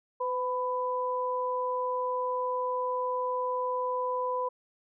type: tone pair together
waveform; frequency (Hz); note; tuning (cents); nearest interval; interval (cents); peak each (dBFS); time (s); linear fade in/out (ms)
sine; 505 / 996.7; B4 / B5; +39 / +16; octave; 1177; -31 / -30; 0.2-4.49; 10
effects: none